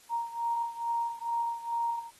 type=beating tone pair; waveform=sine; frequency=932.3 / 934.6 Hz; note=A#5 / A#5; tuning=0 / +4 cents; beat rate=2.3 Hz; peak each=-31 / -34 dBFS; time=0.09-2.11 s; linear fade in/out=50 ms; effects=white hiss -58 dBFS RMS until 2.19 s + AAC 32 kbps